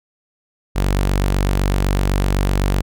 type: tone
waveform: sawtooth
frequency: 47.91 Hz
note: G1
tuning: 39 cents flat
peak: -11 dBFS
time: 0.75-2.82 s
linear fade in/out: 20 ms
effects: none